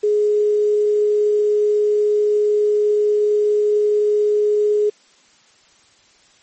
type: tone with quantisation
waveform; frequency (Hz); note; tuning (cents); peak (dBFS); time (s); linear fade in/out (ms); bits
sine; 418.8; G#4; +15; -13; 0.03-4.9; 10; 7
effects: white hiss -53 dBFS RMS until 6.42 s + MP3 32 kbps